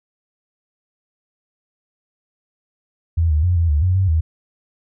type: tone with pitch steps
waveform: sine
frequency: 83 / 76 / 89.2 / 84 / 73.6 / 91.4 / 95.2 / 80 Hz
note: E2 / D#2 / F2 / E2 / D2 / F#2 / F#2 / D#2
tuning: +12 / -40 / +37 / +33 / +4 / -21 / +50 / +49 cents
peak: -13 dBFS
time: 3.17-4.21 s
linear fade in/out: 10 ms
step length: 130 ms
effects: none